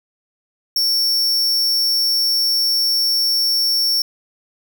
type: tone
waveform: 45% pulse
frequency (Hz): 5460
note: F8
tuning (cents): -40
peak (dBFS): -15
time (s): 0.76-4.02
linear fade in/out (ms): 2
effects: 7-bit